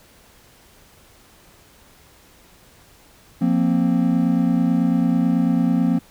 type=chord; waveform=triangle; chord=F suspended fourth; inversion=none; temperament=just; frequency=174.61 / 232.8 / 261.9 Hz; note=F3 / Bb3 / C4; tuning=0 / -2 / +2 cents; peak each=-18 dBFS; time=3.41-5.99 s; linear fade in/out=10 ms; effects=pink hiss -51 dBFS RMS until 6.1 s